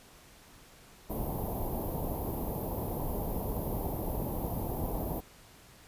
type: band-stop noise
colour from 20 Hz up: pink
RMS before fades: -34 dBFS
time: 1.09-5.21 s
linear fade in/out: 20 ms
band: 950 to 12000 Hz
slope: 48 dB/octave
effects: pink hiss -56 dBFS RMS until 5.87 s + resampled to 32000 Hz